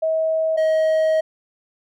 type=tone pair in turn; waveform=sine / triangle; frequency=640 / 633 Hz; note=D#5 / D#5; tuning=+49 / +30 cents; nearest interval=unison; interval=19 cents; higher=first; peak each=-17 / -13 dBFS; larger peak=second; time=0.02-0.57 / 0.57-1.21 s; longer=second; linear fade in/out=10 ms; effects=none